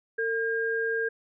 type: tone pair together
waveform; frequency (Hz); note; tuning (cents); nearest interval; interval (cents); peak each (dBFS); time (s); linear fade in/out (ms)
sine; 452.6 / 1612.9; A4 / G6; +49 / +49; octave + minor seventh; 2200; -28; 0.18-1.09; 10
effects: none